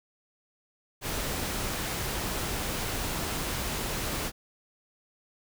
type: noise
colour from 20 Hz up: pink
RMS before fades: -32 dBFS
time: 1.01-4.32 s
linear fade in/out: 50 ms
effects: none